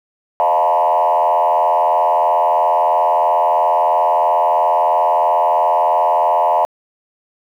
sine tone with frequency modulation, 789 Hz, G5, 11 cents sharp, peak -10 dBFS, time 0.4-6.65 s, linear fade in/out 0 ms, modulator 83 Hz, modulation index 2.4, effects tanh soft clip ceiling -6 dBFS + 8-bit

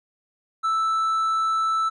triangle tone, 1318.5 Hz, E6, in tune, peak -18 dBFS, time 0.63-1.9 s, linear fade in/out 20 ms, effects resampled to 24000 Hz

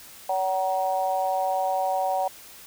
harmonic tone, 188.8 Hz, F#3, 35 cents sharp, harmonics 3 / 4 / 5, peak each -28 / -24 / -31 dBFS, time 0.29-2.28 s, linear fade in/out 5 ms, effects white hiss -46 dBFS RMS until 2.66 s

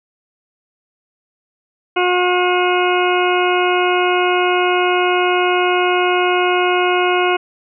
harmonic tone, 360 Hz, F#4, 47 cents flat, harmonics 1 / 2 / 3 / 4 / 6 / 7 / 8, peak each -16 / -19 / -21 / -22 / -24 / -24 / -25 dBFS, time 1.96-7.37 s, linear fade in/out 10 ms, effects none

